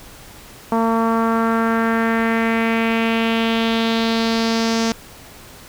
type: tone with low-pass filter sweep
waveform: sawtooth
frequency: 227.1 Hz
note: A#3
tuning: 45 cents flat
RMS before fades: -18 dBFS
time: 0.72-4.92 s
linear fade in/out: 2 ms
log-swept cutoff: 1000 to 5800 Hz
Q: 2.8
effects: pink hiss -41 dBFS RMS until 5.68 s